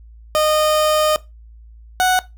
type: tone pair in turn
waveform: 30% pulse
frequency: 614 / 739.5 Hz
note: D#5 / F#5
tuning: -23 / -1 cents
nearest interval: minor third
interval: 322 cents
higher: second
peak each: -11 / -10 dBFS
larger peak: second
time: 0.35-1.16 / 2-2.19 s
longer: first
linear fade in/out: 0 ms
effects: noise-tail reverb RT60 0.2 s tail -18 dB re dry + added 56 Hz sine -39 dBFS peak until 2.37 s